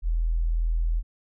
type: tone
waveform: sine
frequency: 41.2 Hz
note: E1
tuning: in tune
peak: -21 dBFS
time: 0.02-1.03 s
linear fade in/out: 50 ms
effects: none